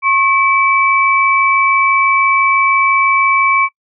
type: tone pair together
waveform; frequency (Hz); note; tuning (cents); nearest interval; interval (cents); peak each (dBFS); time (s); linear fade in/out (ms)
sine; 1087 / 2303; C#6 / D7; -34 / -34; octave + minor second; 1300; -12; 0.02-3.69; 50
effects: noise-tail reverb RT60 0.1 s tail -22 dB re dry